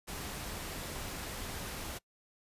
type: noise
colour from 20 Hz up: pink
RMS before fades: -41 dBFS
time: 0.07-1.99 s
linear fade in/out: 20 ms
effects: noise-tail reverb RT60 0.1 s tail -23 dB re dry + resampled to 32000 Hz